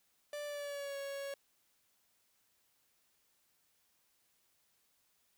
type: tone with pitch glide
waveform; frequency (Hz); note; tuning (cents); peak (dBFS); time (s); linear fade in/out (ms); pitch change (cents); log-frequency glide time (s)
45% pulse; 587.3 to 555.9; D5 to C#5; 0 to +5; -40; 0.33-1.34; 2; -95; 0.45-0.97
effects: white hiss -75 dBFS RMS until 5.37 s